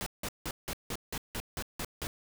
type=noise bursts; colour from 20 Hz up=pink; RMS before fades=-36 dBFS; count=10; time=0.01-2.07 s; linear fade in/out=0 ms; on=53 ms; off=170 ms; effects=none